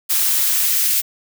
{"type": "noise with high-pass filter sweep", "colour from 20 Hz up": "blue", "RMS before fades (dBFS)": -17, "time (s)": [0.09, 1.02], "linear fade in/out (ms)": 20, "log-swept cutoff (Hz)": [710, 2000], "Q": 0.86, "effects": []}